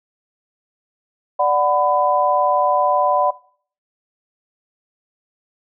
sine chord, B minor, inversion first, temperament equal with one note detuned, 587.3 / 740 / 1001.6 Hz, D5 / F#5 / B5, 0 / 0 / +24 cents, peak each -18 dBFS, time 1.39-3.31 s, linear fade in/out 10 ms, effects noise-tail reverb RT60 0.5 s tail -20 dB re dry

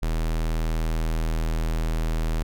square tone, 40.21 Hz, E1, 42 cents flat, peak -23 dBFS, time 0.02-2.43 s, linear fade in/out 10 ms, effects none

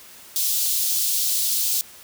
white high-pass noise, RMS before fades -22 dBFS, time 0.36-1.81 s, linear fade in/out 0 ms, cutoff 3600 Hz, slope 24 dB/octave, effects white hiss -45 dBFS RMS until 2.03 s

